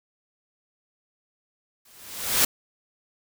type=noise with exponential growth; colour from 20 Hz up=white; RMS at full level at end=-17 dBFS; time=1.85-2.45 s; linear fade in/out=5 ms; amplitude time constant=130 ms; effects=none